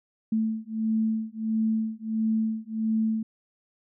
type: beating tone pair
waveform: sine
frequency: 220 / 221.5 Hz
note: A3 / A3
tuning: 0 / +12 cents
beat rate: 1.5 Hz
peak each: -27 dBFS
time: 0.32-3.23 s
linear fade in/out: 5 ms
effects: none